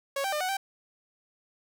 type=tone with pitch steps; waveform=sawtooth; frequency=553 / 781 / 602 / 741 / 780 Hz; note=C#5 / G5 / D5 / F#5 / G5; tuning=-4 / -7 / +43 / +2 / -9 cents; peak=-24 dBFS; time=0.16-0.57 s; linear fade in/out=5 ms; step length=82 ms; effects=none